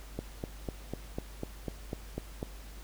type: click train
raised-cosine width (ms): 2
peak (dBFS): -21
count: 10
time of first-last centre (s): 0.19-2.429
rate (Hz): 4.02
effects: added 50 Hz sine -45 dBFS peak until 2.83 s + pink hiss -53 dBFS RMS until 2.83 s